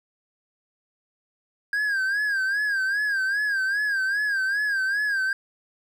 triangle tone with vibrato, 1616 Hz, G#6, 48 cents flat, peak -20 dBFS, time 1.73-5.33 s, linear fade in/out 2 ms, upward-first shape sine, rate 2.5 Hz, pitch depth 97 cents each way, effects none

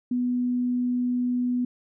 sine tone, 246.9 Hz, B3, in tune, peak -22 dBFS, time 0.11-1.65 s, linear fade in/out 5 ms, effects none

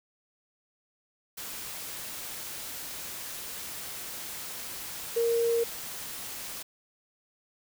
sine tone in noise, 465.3 Hz, A#4, 3 cents flat, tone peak -23 dBFS, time 5.16-5.64 s, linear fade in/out 10 ms, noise white, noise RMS -39 dBFS, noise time 1.37-6.63 s, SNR +13 dB, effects none

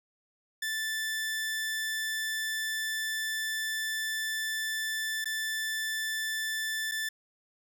sawtooth tone with dropouts, 1760 Hz, A6, in tune, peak -27 dBFS, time 0.62-7.09 s, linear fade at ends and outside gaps 5 ms, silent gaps 5.244-5.256 / 6.914-6.918 s, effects none

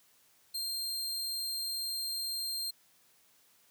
sawtooth tone, 4186 Hz, C8, in tune, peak -31 dBFS, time 0.54-2.71 s, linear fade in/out 10 ms, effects white hiss -66 dBFS RMS until 3.7 s + high-pass 80 Hz 12 dB/octave

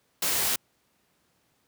white noise, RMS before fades -26 dBFS, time 0.22-0.56 s, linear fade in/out 5 ms, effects pink hiss -69 dBFS RMS until 1.67 s + high-pass 100 Hz 12 dB/octave

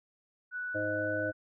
sine tone with pitch glide, 1480 to 1491.2 Hz, F#6 to F#6, 0 to +13 cents, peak -34 dBFS, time 0.51-1.33 s, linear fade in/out 50 ms, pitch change +13 cents, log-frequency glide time 0.64-1.17 s
harmonic tone, 103.83 Hz, G#2, in tune, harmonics 1 / 3 / 5 / 6, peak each -41 / -37 / -36 / -35 dBFS, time 0.74-1.32 s, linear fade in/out 20 ms
effects none

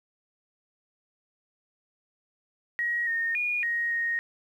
sine tone with pitch steps, 1897 / 1840 / 2441 / 1876 / 1864 Hz, A#6 / A#6 / D#7 / A#6 / A#6, +30 / -23 / -34 / +11 / -1 cents, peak -25 dBFS, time 2.79-4.19 s, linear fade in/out 0 ms, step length 280 ms, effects 10-bit

